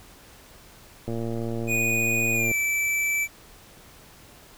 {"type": "click train", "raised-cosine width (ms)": 2, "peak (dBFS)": -18, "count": 166, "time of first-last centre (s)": [1.08, 2.515], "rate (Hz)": 115}
{"type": "tone with pitch glide", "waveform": "square", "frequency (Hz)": [2471, 2319], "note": ["D#7", "D7"], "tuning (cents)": [-13, -22], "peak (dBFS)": -23, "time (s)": [1.67, 3.28], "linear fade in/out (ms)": 50, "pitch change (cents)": -109, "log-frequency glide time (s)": [2.34, 2.54]}
{"effects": ["pink hiss -50 dBFS RMS until 4.57 s"]}